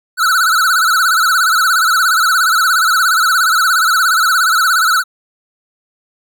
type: tone with vibrato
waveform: square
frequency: 1396.9 Hz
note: F6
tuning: in tune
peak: -10 dBFS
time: 0.17-5.04 s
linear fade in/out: 50 ms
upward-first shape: sine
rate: 17 Hz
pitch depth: 140 cents each way
effects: none